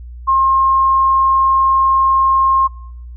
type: tone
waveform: sine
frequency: 1068 Hz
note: C6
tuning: 35 cents sharp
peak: -9 dBFS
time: 0.27-2.68 s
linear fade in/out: 20 ms
effects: noise-tail reverb RT60 0.8 s tail -24 dB re dry + added 60 Hz sine -29 dBFS peak until 3.16 s